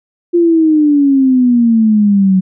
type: exponential sweep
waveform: sine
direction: down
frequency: 349.8 to 185 Hz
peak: -6 dBFS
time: 0.33-2.41 s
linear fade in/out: 20 ms
effects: none